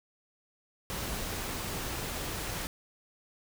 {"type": "noise", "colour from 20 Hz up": "pink", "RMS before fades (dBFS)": -36, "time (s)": [0.9, 2.67], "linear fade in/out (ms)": 0, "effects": []}